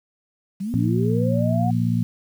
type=linear sweep; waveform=sine; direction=up; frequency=182.2 to 740 Hz; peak=-24 dBFS; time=0.6-1.71 s; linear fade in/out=10 ms
type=harmonic tone; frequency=58.4 Hz; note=A#1; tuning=4 cents sharp; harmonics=2 / 3 / 4; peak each=-21 / -23 / -24 dBFS; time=0.74-2.03 s; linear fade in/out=0 ms
effects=8-bit